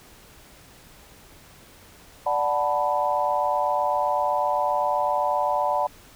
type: chord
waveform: sine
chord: B minor seventh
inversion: first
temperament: equal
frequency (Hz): 587.3 / 740 / 880 / 987.8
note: D5 / F#5 / A5 / B5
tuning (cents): 0 / 0 / 0 / 0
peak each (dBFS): -26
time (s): 2.26-5.87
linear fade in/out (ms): 5
effects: pink hiss -50 dBFS RMS until 6.15 s